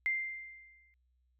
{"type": "tone with exponential decay", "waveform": "sine", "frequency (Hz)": 2093, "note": "C7", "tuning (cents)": 0, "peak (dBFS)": -27, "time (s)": [0.06, 0.94], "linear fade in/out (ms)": 0, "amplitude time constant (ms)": 190, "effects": ["added 62 Hz sine -70 dBFS peak until 1.39 s"]}